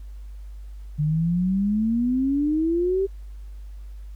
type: exponential sweep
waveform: sine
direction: up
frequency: 146.83 to 395.5 Hz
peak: -19 dBFS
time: 0.98-3.07 s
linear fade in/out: 20 ms
effects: added 50 Hz sine -35 dBFS peak until 4.15 s + pink hiss -62 dBFS RMS until 4.15 s